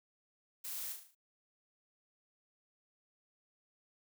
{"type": "noise with echo", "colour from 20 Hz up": "blue", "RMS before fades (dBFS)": -43, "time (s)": [0.64, 0.93], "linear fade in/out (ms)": 10, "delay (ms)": 37, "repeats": 6, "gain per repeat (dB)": -5, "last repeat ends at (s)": 1.152, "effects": []}